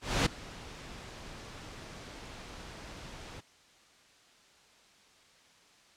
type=noise with ADSR envelope; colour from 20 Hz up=pink; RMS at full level=-25 dBFS; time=0.01-3.41 s; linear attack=250 ms; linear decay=8 ms; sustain=-21 dB; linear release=15 ms; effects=white hiss -61 dBFS RMS until 5.96 s + low-pass 6000 Hz 12 dB/octave